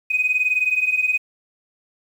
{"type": "beating tone pair", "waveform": "sine", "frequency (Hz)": [2489, 2508], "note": ["D#7", "D#7"], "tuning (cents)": [0, 13], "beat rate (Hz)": 19, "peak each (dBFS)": [-21, -18], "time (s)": [0.1, 1.18], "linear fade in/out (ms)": 10, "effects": ["tanh soft clip ceiling -10 dBFS", "8-bit"]}